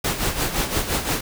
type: noise with tremolo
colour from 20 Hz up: pink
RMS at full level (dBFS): -21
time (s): 0.04-1.21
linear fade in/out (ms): 5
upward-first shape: sine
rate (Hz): 5.8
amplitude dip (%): 65
effects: none